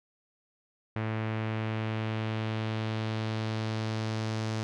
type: tone with low-pass filter sweep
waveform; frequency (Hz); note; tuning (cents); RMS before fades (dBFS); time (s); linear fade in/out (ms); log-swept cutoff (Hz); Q
sawtooth; 110; A2; 0; -32; 0.96-4.63; 0; 2200 to 5800; 1.5
effects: none